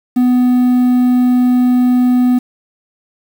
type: tone with quantisation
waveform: triangle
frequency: 248.8 Hz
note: B3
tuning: 13 cents sharp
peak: -6 dBFS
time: 0.16-2.39 s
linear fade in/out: 10 ms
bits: 6
effects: none